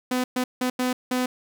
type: tone bursts at uneven times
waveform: sawtooth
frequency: 252.1 Hz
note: B3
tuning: 36 cents sharp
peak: -18 dBFS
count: 5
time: 0.11-0.24 / 0.36-0.44 / 0.61-0.7 / 0.79-0.93 / 1.11-1.26 s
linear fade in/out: 5 ms
effects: none